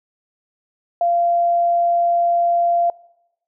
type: tone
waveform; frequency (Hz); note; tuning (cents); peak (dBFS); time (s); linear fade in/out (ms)
sine; 690; F5; -21; -14; 1.01-2.9; 2
effects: noise-tail reverb RT60 0.9 s tail -23 dB re dry